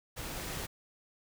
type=noise with level ramp; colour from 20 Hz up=pink; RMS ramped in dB=-41 to -38 dBFS; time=0.16-0.67 s; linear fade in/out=20 ms; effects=none